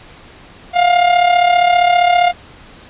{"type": "tone with amplitude modulation", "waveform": "45% pulse", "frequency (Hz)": 707, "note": "F5", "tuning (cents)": 21, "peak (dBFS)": -6, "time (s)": [0.73, 2.33], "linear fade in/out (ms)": 50, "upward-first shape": "sine", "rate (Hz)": 35.1, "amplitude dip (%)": 60, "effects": ["pink hiss -40 dBFS RMS until 2.89 s", "resampled to 8000 Hz"]}